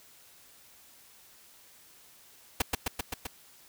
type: noise with echo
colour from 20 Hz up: pink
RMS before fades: -25 dBFS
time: 2.6-2.62 s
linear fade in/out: 5 ms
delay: 130 ms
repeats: 5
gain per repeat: -2 dB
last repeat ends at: 3.27 s
effects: white hiss -57 dBFS RMS until 3.68 s